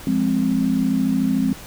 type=chord; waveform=sine; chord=F minor; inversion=none; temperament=equal; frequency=174.61 / 207.7 / 261.6 Hz; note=F3 / Ab3 / C4; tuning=0 / 0 / 0 cents; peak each=-24 / -21 / -19 dBFS; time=0.07-1.53 s; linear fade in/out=2 ms; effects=pink hiss -39 dBFS RMS until 1.66 s